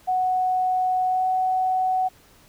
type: tone with pitch glide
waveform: sine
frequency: 740 to 746.4 Hz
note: F#5 to F#5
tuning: 0 to +15 cents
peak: -19 dBFS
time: 0.07-2.09 s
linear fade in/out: 20 ms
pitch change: +15 cents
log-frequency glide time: 1.08-1.26 s
effects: pink hiss -54 dBFS RMS until 2.48 s